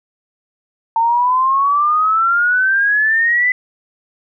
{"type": "exponential sweep", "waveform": "sine", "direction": "up", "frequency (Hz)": [901, 2015], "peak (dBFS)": -11, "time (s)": [0.96, 3.52], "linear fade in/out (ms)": 2, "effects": []}